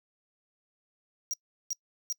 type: tone bursts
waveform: square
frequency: 5710 Hz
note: F8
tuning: 37 cents sharp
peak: -30 dBFS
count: 3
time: 1.31-2.125 s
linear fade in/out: 0 ms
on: 25 ms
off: 370 ms
effects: noise-tail reverb RT60 0.1 s tail -26 dB re dry